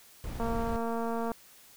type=noise; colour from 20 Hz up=brown; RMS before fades=-36 dBFS; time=0.24-0.76 s; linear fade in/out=0 ms
type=click train; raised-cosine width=1 ms; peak=-21 dBFS; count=212; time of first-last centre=0.4-1.317 s; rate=230 Hz
effects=white hiss -56 dBFS RMS until 1.76 s